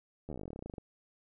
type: slowing click train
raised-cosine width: 2 ms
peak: -29 dBFS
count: 21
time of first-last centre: 0.29-0.782 s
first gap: 12 ms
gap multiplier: 1.07
effects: none